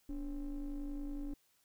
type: ring-modulated tone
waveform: triangle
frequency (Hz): 130.6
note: C3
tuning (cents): -3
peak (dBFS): -33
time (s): 0.09-1.34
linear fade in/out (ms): 5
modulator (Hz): 156
effects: white hiss -73 dBFS RMS until 1.64 s